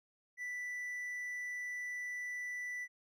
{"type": "tone", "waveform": "triangle", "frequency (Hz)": 1975.5, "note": "B6", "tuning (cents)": 0, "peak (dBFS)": -37, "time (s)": [0.37, 2.88], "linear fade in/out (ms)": 50, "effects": []}